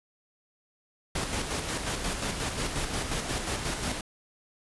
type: noise with tremolo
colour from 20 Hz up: pink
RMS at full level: -30 dBFS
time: 1.15-4.01 s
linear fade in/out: 5 ms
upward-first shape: square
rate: 5.6 Hz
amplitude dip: 40%
effects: resampled to 24000 Hz